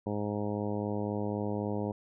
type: harmonic tone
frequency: 103.83 Hz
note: G#2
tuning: in tune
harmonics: 1 / 2 / 3 / 4 / 5 / 6 / 7 / 8 / 9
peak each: -37 / -35 / -38 / -38 / -39 / -44 / -45 / -46 / -46 dBFS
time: 0.06-1.92 s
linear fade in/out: 5 ms
effects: none